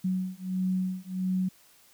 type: beating tone pair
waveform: sine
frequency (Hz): 185 / 186.5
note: F#3 / F#3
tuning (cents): 0 / +14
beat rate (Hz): 1.5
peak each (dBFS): -30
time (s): 0.04-1.49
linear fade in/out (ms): 10
effects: white hiss -59 dBFS RMS until 1.93 s